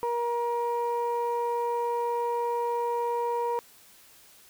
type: tone pair together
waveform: sine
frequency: 474.2 / 948.4 Hz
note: A#4 / A#5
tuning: +30 / +30 cents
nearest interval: octave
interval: 1200 cents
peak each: -27 dBFS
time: 0.03-3.59 s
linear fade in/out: 0 ms
effects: tanh soft clip ceiling -21 dBFS + white hiss -55 dBFS RMS until 4.49 s